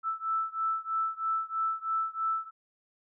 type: beating tone pair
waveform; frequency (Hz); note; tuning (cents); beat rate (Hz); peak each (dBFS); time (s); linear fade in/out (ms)
sine; 1318.5 / 1321.6; E6 / E6; 0 / +4; 3.1; -31 / -32; 0.03-2.51; 50
effects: none